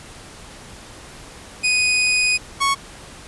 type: tone pair in turn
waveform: sawtooth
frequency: 2489 / 1106.6 Hz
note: D#7 / C#6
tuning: 0 / -3 cents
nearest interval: octave + major second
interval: 1403 cents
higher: first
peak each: -12 / -12 dBFS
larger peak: neither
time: 1.63-2.38 / 2.6-2.75 s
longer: first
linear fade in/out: 20 ms
effects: pink hiss -40 dBFS RMS until 3.27 s + resampled to 24000 Hz